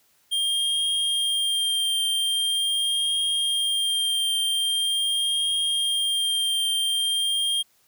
square tone with vibrato, 3200 Hz, G7, 35 cents sharp, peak -22 dBFS, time 0.31-7.63 s, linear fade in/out 20 ms, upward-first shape triangle, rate 0.43 Hz, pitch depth 19 cents each way, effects white hiss -63 dBFS RMS until 7.87 s

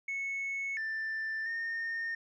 sine tone with pitch steps, 2202 / 1775 / 1829 Hz, C#7 / A6 / A#6, -12 / +15 / -33 cents, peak -31 dBFS, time 0.08-2.15 s, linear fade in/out 5 ms, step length 690 ms, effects tanh soft clip ceiling -31 dBFS

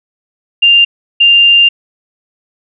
sine tone pair in turn, 2794 / 2794 Hz, F7 / F7, 0 / 0 cents, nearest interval unison, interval 0 cents, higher neither, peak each -3 dBFS, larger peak neither, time 0.62-0.85 / 1.2-1.69 s, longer second, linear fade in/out 10 ms, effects none

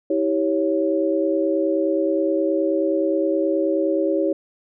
sine chord, C# diminished, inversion first, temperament equal with one note detuned, 322.5 / 392 / 554.4 Hz, E4 / G4 / C#5, -38 / 0 / 0 cents, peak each -21 / -23 / -22 dBFS, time 0.1-4.33 s, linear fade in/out 5 ms, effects none

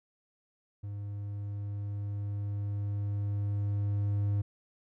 triangle tone with level ramp, 101.8 Hz, G#2, 34 cents flat, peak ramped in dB -34 to -24 dBFS, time 0.83-4.42 s, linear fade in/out 10 ms, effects none

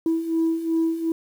sine beating tone pair, 325.2 / 327.9 Hz, E4 / E4, -23 / -9 cents, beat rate 2.7 Hz, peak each -25 / -20 dBFS, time 0.06-1.12 s, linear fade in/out 2 ms, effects tanh soft clip ceiling -15 dBFS + 8-bit

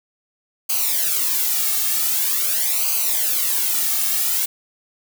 blue noise with flanger, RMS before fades -20 dBFS, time 0.69-4.46 s, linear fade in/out 10 ms, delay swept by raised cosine 0.55 to 2.05 ms, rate 0.45 Hz, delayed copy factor -0.85, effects none

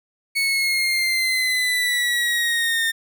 30% pulse exponential sweep, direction down, 2217 to 1815 Hz, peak -16 dBFS, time 0.35-2.92 s, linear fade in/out 20 ms, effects none

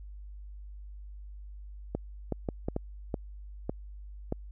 clicks, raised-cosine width 2 ms, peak -17 dBFS, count 8, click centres 1.95 / 2.323 / 2.488 / 2.685 / 2.764 / 3.142 / 3.695 / 4.324 s, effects added 50 Hz sine -42 dBFS peak until 4.51 s

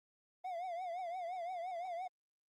triangle tone with vibrato, 711 Hz, F5, 31 cents sharp, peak -37 dBFS, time 0.44-2.08 s, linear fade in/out 10 ms, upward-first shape triangle, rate 5.8 Hz, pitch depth 130 cents each way, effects Opus 32 kbps

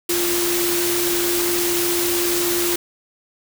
sine tone in noise, 348.4 Hz, F4, 4 cents flat, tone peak -21 dBFS, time 0.09-2.76 s, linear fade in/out 5 ms, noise white, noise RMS -22 dBFS, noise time 0.09-2.76 s, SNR -2 dB, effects none

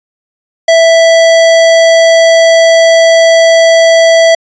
square tone, 659.3 Hz, E5, in tune, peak -3 dBFS, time 0.68-4.35 s, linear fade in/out 5 ms, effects resampled to 16000 Hz

